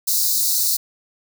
white high-pass noise, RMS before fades -19 dBFS, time 0.07-0.77 s, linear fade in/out 10 ms, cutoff 3900 Hz, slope 96 dB/octave, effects none

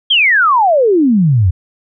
sine exponential sweep, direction down, 3322 to 83.6 Hz, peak -7 dBFS, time 0.1-1.51 s, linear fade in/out 10 ms, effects none

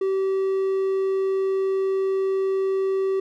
triangle tone, 384.9 Hz, G4, 32 cents flat, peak -18 dBFS, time 0.01-3.2 s, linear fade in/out 5 ms, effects none

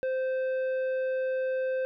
triangle tone with tanh clipping, 520 Hz, C5, 11 cents flat, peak -28 dBFS, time 0.03-1.85 s, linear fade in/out 0 ms, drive 12 dB, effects none

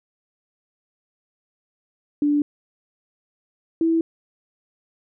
sine tone pair in turn, 292.4 / 328.2 Hz, D4 / E4, -7 / -8 cents, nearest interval major second, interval 199 cents, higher second, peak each -16 dBFS, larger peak neither, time 2.22-2.42 / 3.81-4.01 s, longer neither, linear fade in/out 2 ms, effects none

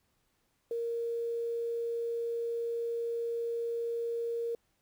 sine tone with quantisation, 466.2 Hz, A#4, in tune, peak -31 dBFS, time 0.71-4.55 s, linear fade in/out 2 ms, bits 10, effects pink hiss -75 dBFS RMS until 4.81 s

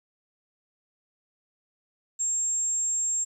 sine tone, 7500 Hz, A#8, 10 cents sharp, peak -24 dBFS, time 2.19-3.25 s, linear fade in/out 20 ms, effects 10-bit

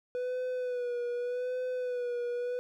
triangle tone with vibrato, 493.9 Hz, B4, in tune, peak -29 dBFS, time 0.15-2.59 s, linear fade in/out 0 ms, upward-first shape sine, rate 0.84 Hz, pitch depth 42 cents each way, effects none

